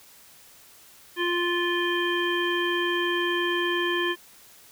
harmonic tone, 349.2 Hz, F4, in tune, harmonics 1 / 3 / 5 / 7 / 9, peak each -26 / -31 / -28 / -37 / -31 dBFS, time 1.16-4.16 s, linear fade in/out 50 ms, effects white hiss -52 dBFS RMS until 4.71 s

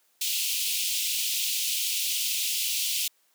pink high-pass noise, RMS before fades -28 dBFS, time 0.21-3.08 s, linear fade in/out 5 ms, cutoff 2600 Hz, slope 48 dB/octave, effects white hiss -67 dBFS RMS until 3.34 s + high-pass 300 Hz 12 dB/octave

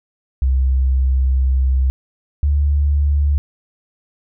sine tone pair in turn, 65.41 / 72.23 Hz, C2 / D2, 0 / -28 cents, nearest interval major second, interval 172 cents, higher second, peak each -12 / -12 dBFS, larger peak neither, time 0.42-1.9 / 2.43-3.38 s, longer first, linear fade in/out 0 ms, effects none

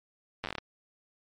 slowing click train, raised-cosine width 0.3 ms, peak -18 dBFS, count 9, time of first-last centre 0.44-0.583 s, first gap 9 ms, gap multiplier 1.19, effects MP3 48 kbps

